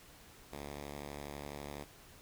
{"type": "tone", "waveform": "5% pulse", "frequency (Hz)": 72.1, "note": "D2", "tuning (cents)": -31, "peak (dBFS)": -32, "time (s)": [0.52, 1.84], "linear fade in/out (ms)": 5, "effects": ["pink hiss -58 dBFS RMS until 2.21 s"]}